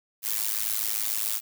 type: noise with amplitude modulation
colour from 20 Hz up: blue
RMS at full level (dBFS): -24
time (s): 0.22-1.41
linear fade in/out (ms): 50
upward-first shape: sine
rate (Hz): 107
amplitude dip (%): 100
effects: none